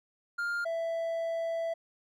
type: tone pair in turn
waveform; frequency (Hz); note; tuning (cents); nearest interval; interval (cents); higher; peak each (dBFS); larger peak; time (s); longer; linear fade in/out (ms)
triangle; 1404 / 662.6; F6 / E5; +9 / +9; octave + minor second; 1300; first; -28; neither; 0.38-0.65 / 0.65-1.74; second; 10
effects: none